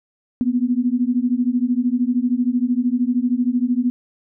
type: beating tone pair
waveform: sine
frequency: 239.9 / 252.9 Hz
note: A#3 / B3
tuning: +50 / +41 cents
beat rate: 13 Hz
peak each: -19 dBFS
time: 0.41-3.9 s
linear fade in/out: 0 ms
effects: none